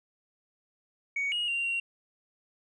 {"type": "tone with pitch steps", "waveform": "sine", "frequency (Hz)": [2238, 2881, 2770, 2752], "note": ["C#7", "F#7", "F7", "F7"], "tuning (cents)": [16, -47, -15, -26], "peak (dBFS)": -26, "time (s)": [1.16, 1.8], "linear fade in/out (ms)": 5, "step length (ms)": 160, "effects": ["tanh soft clip ceiling -25 dBFS"]}